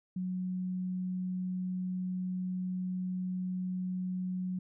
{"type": "tone", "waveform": "sine", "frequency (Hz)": 183.6, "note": "F#3", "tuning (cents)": -13, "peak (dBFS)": -32, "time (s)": [0.16, 4.59], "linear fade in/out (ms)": 5, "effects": []}